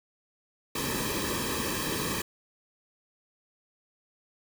pink noise with comb filter, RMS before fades -31 dBFS, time 0.75-2.22 s, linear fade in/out 5 ms, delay 1.4 ms, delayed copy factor -0.85, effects none

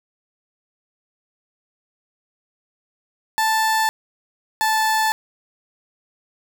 30% pulse tone pair in turn, 881 / 876.2 Hz, A5 / A5, +2 / -7 cents, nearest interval unison, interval 9 cents, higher first, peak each -14 dBFS, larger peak neither, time 3.38-3.89 / 4.61-5.12 s, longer neither, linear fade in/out 0 ms, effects none

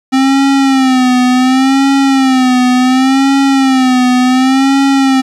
square tone with vibrato, 262 Hz, C4, 2 cents sharp, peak -7 dBFS, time 0.12-5.22 s, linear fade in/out 20 ms, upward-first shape sine, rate 0.69 Hz, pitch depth 80 cents each way, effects low-pass 7000 Hz 12 dB/octave + 7-bit

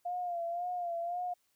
sine tone with vibrato, 698.5 Hz, F5, in tune, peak -33 dBFS, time 0.05-1.34 s, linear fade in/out 10 ms, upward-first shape sine, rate 1.9 Hz, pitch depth 55 cents each way, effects white hiss -75 dBFS RMS until 1.55 s

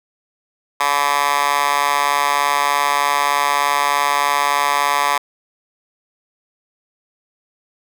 10% pulse tone with high-pass filter, 143.3 Hz, D3, 42 cents flat, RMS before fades -17 dBFS, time 0.8-5.18 s, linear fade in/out 5 ms, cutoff 1100 Hz, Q 3.4, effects none

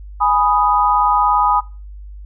sine chord, G# minor, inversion none, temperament equal, 830.6 / 987.8 / 1244.5 Hz, G#5 / B5 / D#6, 0 / 0 / 0 cents, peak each -16 dBFS, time 0.2-1.61 s, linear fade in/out 20 ms, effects noise-tail reverb RT60 0.3 s tail -20 dB re dry + added 50 Hz sine -31 dBFS peak until 2.25 s

